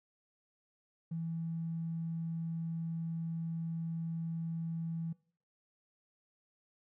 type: tone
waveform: triangle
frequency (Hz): 164.81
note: E3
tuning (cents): 0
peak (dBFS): -31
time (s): 1.11-5.13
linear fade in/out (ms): 10
effects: noise-tail reverb RT60 0.5 s tail -26 dB re dry + tanh soft clip ceiling -33 dBFS